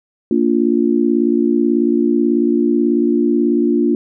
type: chord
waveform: sine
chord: Bb major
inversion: none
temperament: just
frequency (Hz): 233.1 / 291.4 / 349.6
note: Bb3 / D4 / F4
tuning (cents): 0 / -13 / +2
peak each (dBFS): -16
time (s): 0.31-3.95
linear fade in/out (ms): 2
effects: none